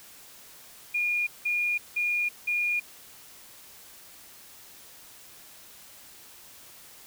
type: tone bursts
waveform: sine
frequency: 2429 Hz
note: D#7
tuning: 42 cents flat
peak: -24 dBFS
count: 4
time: 0.94-2.8 s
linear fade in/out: 10 ms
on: 330 ms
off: 180 ms
effects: white hiss -50 dBFS RMS until 7.06 s